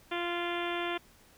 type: harmonic tone with a mistuned harmonic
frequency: 347 Hz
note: F4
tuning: 11 cents flat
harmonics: 1 / 2 / 3 / 4 / 5 / 6 / 7 / 8 / 9 / 10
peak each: -35 / -38 / -40 / -41 / -42 / -43 / -43 / -44 / -45 / -45 dBFS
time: 0.11-0.98 s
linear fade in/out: 10 ms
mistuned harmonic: 7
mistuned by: -17 cents
effects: pink hiss -60 dBFS RMS until 1.37 s